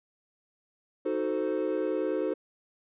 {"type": "chord", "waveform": "triangle", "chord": "D# diminished seventh", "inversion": "none", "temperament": "equal with one note detuned", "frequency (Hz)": [311.1, 370, 440, 519.6], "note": ["D#4", "F#4", "A4", "C5"], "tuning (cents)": [0, 0, 0, -12], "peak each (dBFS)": -30, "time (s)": [1.05, 2.34], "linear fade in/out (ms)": 10, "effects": ["tanh soft clip ceiling -17 dBFS", "resampled to 8000 Hz"]}